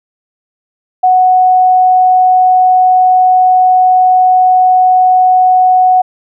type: tone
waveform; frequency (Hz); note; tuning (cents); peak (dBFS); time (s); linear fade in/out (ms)
sine; 739; F#5; -2; -4; 1.03-6.02; 10
effects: none